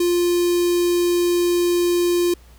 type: tone with notch filter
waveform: square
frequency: 350 Hz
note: F4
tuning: 4 cents sharp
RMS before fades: -18 dBFS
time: 0-2.34 s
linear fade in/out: 5 ms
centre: 1400 Hz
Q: 0.53
effects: added 60 Hz sine -45 dBFS peak until 2.58 s + pink hiss -53 dBFS RMS until 2.58 s